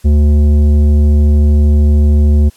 sine tone with tanh clipping, 73.9 Hz, D2, 11 cents sharp, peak -7 dBFS, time 0.04-2.5 s, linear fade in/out 20 ms, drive 11 dB, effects white hiss -47 dBFS RMS until 2.56 s + low-pass 12000 Hz 12 dB/octave

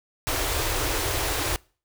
pink band-stop noise, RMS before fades -26 dBFS, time 0.27-1.56 s, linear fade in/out 0 ms, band 130 to 280 Hz, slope 96 dB/octave, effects noise-tail reverb RT60 0.4 s tail -25 dB re dry

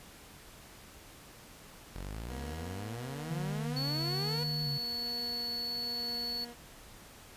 sawtooth exponential sweep, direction up, 43.93 to 493.9 Hz, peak -35 dBFS, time 1.95-4.44 s, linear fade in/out 10 ms
20% pulse tone with tremolo, 238.6 Hz, A#3, 41 cents sharp, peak -38 dBFS, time 2.27-6.56 s, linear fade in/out 50 ms, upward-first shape triangle, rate 1.1 Hz, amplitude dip 35%
sine tone with vibrato, 146.83 Hz, D3, in tune, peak -34 dBFS, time 3.3-4.78 s, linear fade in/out 10 ms, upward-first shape square, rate 1.1 Hz, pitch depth 48 cents each way
triangle tone, 4421 Hz, C#8, 5 cents flat, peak -33 dBFS, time 3.76-6.45 s, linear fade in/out 10 ms
effects pink hiss -53 dBFS RMS until 7.36 s + resampled to 32000 Hz

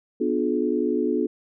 sine chord, B diminished seventh, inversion none, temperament just, 246.9 / 296.3 / 355.6 / 426.7 Hz, B3 / D4 / F4 / Ab4, 0 / +15 / +31 / +47 cents, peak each -26 dBFS, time 0.2-1.27 s, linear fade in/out 10 ms, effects none

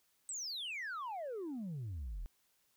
sine exponential sweep, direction down, 8300 to 36.71 Hz, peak -37 dBFS, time 0.29-2.26 s, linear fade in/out 0 ms, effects tanh soft clip ceiling -38 dBFS + white hiss -75 dBFS RMS until 2.76 s

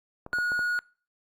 clicks, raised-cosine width 1 ms, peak -25 dBFS, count 5, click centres 0.264 / 0.333 / 0.386 / 0.519 / 0.592 s
triangle tone, 1450 Hz, F#6, 35 cents flat, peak -23 dBFS, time 0.33-0.79 s, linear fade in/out 0 ms
effects noise-tail reverb RT60 0.4 s tail -24 dB re dry + Opus 48 kbps

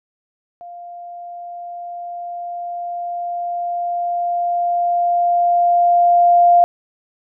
sine tone with level ramp, 698.5 Hz, F5, in tune, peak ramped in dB -32 to -7 dBFS, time 0.61-6.64 s, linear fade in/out 0 ms, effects none

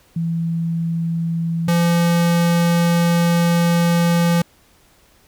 sine / square tone pair in turn, 166.3 / 170.78 Hz, E3 / F3, +16 / -38 cents, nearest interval unison, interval 46 cents, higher second, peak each -18 / -14 dBFS, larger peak second, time 0.16-1.68 / 1.68-4.42 s, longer second, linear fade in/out 5 ms, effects pink hiss -54 dBFS RMS until 5.27 s

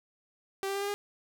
sawtooth tone with pitch steps, 389.5 / 394 / 398.6 / 403.2 / 407.9 Hz, G4 / G4 / G4 / G4 / G#4, -11 / +9 / +29 / +49 / -31 cents, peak -27 dBFS, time 0.63-0.94 s, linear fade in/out 0 ms, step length 62 ms, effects none

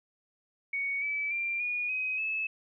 sine tone with pitch steps, 2232 / 2301 / 2373 / 2447 / 2523 / 2601 Hz, C#7 / D7 / D7 / D#7 / D#7 / E7, +11 / -36 / +17 / -29 / +23 / -24 cents, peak -29 dBFS, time 0.73-2.47 s, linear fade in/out 5 ms, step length 290 ms, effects none

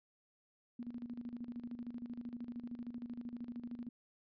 sine tone with tremolo, 239.7 Hz, A#3, 48 cents sharp, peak -40 dBFS, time 0.79-3.89 s, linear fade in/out 5 ms, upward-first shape square, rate 13 Hz, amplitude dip 70%, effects resampled to 11025 Hz

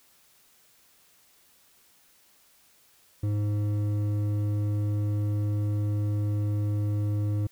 sine tone with hard clipping, 103.83 Hz, G#2, in tune, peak -26 dBFS, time 3.23-7.47 s, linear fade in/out 5 ms, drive 8 dB, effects white hiss -61 dBFS RMS until 7.51 s

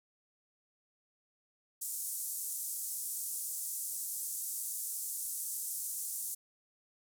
white band-pass noise, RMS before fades -39 dBFS, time 1.81-6.35 s, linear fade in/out 10 ms, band 7200 to 13000 Hz, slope 24 dB/octave, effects none

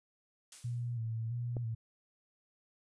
blue noise with exponential decay, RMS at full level -45 dBFS, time 0.52-0.98 s, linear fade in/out 2 ms, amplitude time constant 100 ms
sine tone with vibrato, 116.54 Hz, A#2, in tune, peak -34 dBFS, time 0.64-1.75 s, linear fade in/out 10 ms, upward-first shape square, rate 1.5 Hz, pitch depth 53 cents each way
click, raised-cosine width 2 ms, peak -28 dBFS, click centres 1.568 s
effects resampled to 22050 Hz

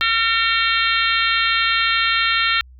harmonic tone with a mistuned harmonic, 455.3 Hz, A#4, 41 cents flat, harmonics 3 / 4 / 5 / 6 / 7 / 8 / 9, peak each -21 / -22 / -23 / -24 / -24 / -25 / -26 dBFS, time 0.01-2.61 s, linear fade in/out 0 ms, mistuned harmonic 5, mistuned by -17 cents, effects added 63 Hz sine -41 dBFS peak until 2.79 s

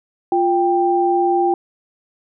sine tone pair together, 350 / 788 Hz, F4 / G5, +4 / +9 cents, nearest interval octave + major second, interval 1405 cents, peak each -16 dBFS, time 0.32-1.54 s, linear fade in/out 2 ms, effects none

